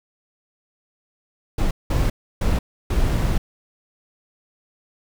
brown noise bursts at uneven times, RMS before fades -19 dBFS, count 4, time 1.58-1.71 / 1.9-2.1 / 2.41-2.59 / 2.9-3.38 s, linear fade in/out 5 ms, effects none

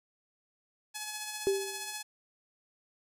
5% pulse tone with tremolo, 850 Hz, G#5, 40 cents sharp, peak -24 dBFS, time 0.94-2.03 s, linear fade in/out 20 ms, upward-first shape sine, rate 15 Hz, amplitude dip 35%
sine tone with exponential decay, 392 Hz, G4, in tune, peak -22 dBFS, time 1.47-1.93 s, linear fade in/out 0 ms, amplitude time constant 100 ms
effects none

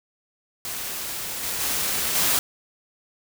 white noise with level steps, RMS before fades -31 / -28 / -25 / -21 dBFS, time 0.65-2.39 s, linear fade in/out 0 ms, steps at 1.43 / 1.6 / 2.15 s, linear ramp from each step 10 ms, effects none

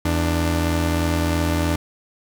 sawtooth tone pair together, 83.15 / 296.3 Hz, E2 / D4, +16 / +15 cents, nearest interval octave + minor seventh, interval 2199 cents, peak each -16 / -19 dBFS, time 0.05-1.76 s, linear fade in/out 5 ms, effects none

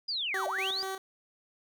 sine linear two-way sweep, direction down then up, 4978 to 552 to 4978 Hz, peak -30 dBFS, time 0.08-0.83 s, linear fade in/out 10 ms, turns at 0.47 s
15% pulse tone with tremolo, 383.2 Hz, G4, 39 cents flat, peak -27 dBFS, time 0.34-0.98 s, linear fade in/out 2 ms, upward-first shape square, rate 4.1 Hz, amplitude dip 55%
effects none

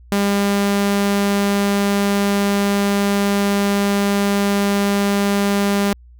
sawtooth tone, 200.9 Hz, G3, 43 cents sharp, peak -11 dBFS, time 0.12-5.93 s, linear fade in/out 0 ms, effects added 60 Hz sine -41 dBFS peak until 6.19 s

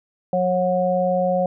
harmonic tone, 181.9 Hz, F#3, 29 cents flat, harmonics 1 / 3 / 4, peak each -24 / -19 / -23 dBFS, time 0.33-1.46 s, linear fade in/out 2 ms, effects none

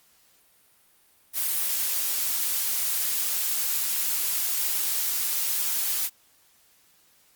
blue noise, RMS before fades -26 dBFS, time 1.33-6.1 s, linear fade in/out 50 ms, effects white hiss -61 dBFS RMS until 7.35 s + Opus 48 kbps

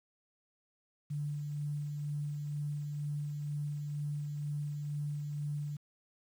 sine tone with tremolo, 146.83 Hz, D3, in tune, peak -33 dBFS, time 1.1-5.77 s, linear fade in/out 10 ms, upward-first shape sine, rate 2.1 Hz, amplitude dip 30%, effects 10-bit

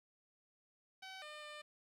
10% pulse tone with pitch steps, 761 / 603 / 599 Hz, F#5 / D5 / D5, +48 / +46 / +34 cents, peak -40 dBFS, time 1.02-1.62 s, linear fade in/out 10 ms, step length 200 ms, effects low-pass 7000 Hz 12 dB/octave + 12-bit

